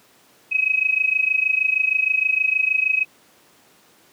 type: tone with amplitude modulation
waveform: sine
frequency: 2542 Hz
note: D#7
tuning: 36 cents sharp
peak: -13 dBFS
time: 0.51-3.05 s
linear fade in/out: 20 ms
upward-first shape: sine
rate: 26.4 Hz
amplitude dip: 85%
effects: pink hiss -54 dBFS RMS until 4.12 s + high-pass 200 Hz 12 dB/octave